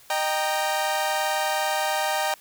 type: chord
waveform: sawtooth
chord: Eb major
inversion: none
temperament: equal with one note detuned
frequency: 615.1 / 784 / 932.3 Hz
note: Eb5 / G5 / Bb5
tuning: -20 / 0 / 0 cents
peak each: -24 / -22 / -25 dBFS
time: 0.1-2.34 s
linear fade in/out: 2 ms
effects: white hiss -52 dBFS RMS until 2.4 s